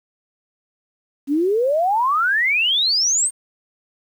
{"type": "exponential sweep", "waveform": "sine", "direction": "up", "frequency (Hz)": [268.4, 8820], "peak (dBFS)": -15, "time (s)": [1.27, 3.31], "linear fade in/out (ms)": 50, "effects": ["8-bit"]}